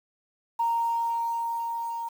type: tone with level ramp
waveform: sine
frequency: 928 Hz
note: A#5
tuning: 8 cents flat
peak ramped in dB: -21 to -30 dBFS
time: 0.59-2.09 s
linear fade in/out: 10 ms
effects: tanh soft clip ceiling -17 dBFS + 8-bit